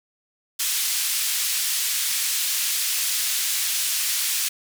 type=band-pass noise; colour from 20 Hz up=white; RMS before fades=-24 dBFS; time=0.59-4.49 s; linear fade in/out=10 ms; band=2300 to 13000 Hz; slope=12 dB/octave; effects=none